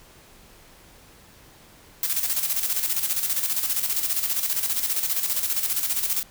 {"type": "noise with tremolo", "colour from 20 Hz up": "blue", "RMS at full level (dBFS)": -23, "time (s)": [2.03, 6.23], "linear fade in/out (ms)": 0, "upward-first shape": "square", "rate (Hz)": 15, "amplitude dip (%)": 55, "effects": ["pink hiss -51 dBFS RMS until 6.3 s"]}